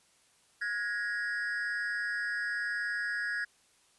triangle tone with amplitude modulation, 1661.2 Hz, G#6, in tune, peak -25 dBFS, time 0.61-3.45 s, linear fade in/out 10 ms, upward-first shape sine, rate 221 Hz, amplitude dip 100%, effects white hiss -66 dBFS RMS until 3.98 s + resampled to 24000 Hz

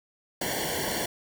pink noise with comb filter, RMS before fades -30 dBFS, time 0.41-1.06 s, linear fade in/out 5 ms, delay 0.79 ms, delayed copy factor -1, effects none

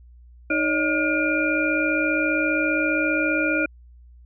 sine tone cluster, 310.6 / 561 / 616 / 1428 / 2396 Hz, D#4 / C#5 / D#5 / F6 / D7, -3 / +21 / -17 / +38 / +34 cents, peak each -24 / -28 / -30 / -24 / -25 dBFS, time 0.5-3.66 s, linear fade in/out 5 ms, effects added 60 Hz sine -45 dBFS peak until 4.25 s

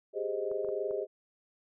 sine chord, Ab major seventh, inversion third, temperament equal, 392 / 415.3 / 523.3 / 622.3 Hz, G4 / Ab4 / C5 / Eb5, 0 / 0 / 0 / 0 cents, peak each -36 / -35 / -38 / -37 dBFS, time 0.13-1.07 s, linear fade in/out 50 ms
clicks, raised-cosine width 1 ms, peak -36 dBFS, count 4, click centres 0.515 / 0.647 / 0.688 / 0.91 s
effects none

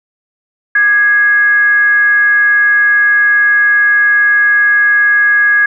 sine tone with frequency modulation, 1661.2 Hz, G#6, in tune, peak -6 dBFS, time 0.75-5.66 s, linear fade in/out 5 ms, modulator 460 Hz, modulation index 0.28, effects none

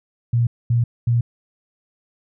sine tone bursts, 118.5 Hz, A#2, 29 cents sharp, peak -14 dBFS, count 3, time 0.33-1.21 s, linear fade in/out 5 ms, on 140 ms, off 230 ms, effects none

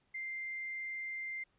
sine tone, 2093 Hz, C7, in tune, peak -38 dBFS, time 0.14-1.44 s, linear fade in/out 10 ms, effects pink hiss -75 dBFS RMS until 1.58 s + resampled to 8000 Hz

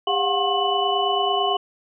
sine tone cluster, 400.6 / 711 / 740 / 1076 / 2978 Hz, G4 / F5 / F#5 / C6 / F#7, +38 / +31 / 0 / +48 / +11 cents, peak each -25 dBFS, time 0.07-1.57 s, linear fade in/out 5 ms, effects none

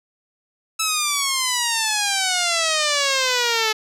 5% pulse exponential sweep, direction down, 1316 to 430 Hz, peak -6 dBFS, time 0.79-3.73 s, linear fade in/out 10 ms, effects low-pass 9000 Hz 12 dB/octave

